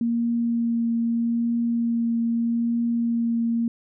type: tone with vibrato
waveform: sine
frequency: 233.1 Hz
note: A#3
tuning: in tune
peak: -20 dBFS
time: 0.01-3.68 s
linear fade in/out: 2 ms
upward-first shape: triangle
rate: 0.8 Hz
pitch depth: 13 cents each way
effects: none